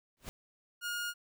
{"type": "noise with exponential growth", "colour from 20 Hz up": "pink", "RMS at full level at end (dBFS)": -40, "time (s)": [0.17, 0.29], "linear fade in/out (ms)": 0, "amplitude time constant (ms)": 24}
{"type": "tone", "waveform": "sawtooth", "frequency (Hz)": 1428, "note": "F6", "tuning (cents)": 38, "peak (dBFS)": -31, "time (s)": [0.81, 1.14], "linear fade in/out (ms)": 50}
{"effects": []}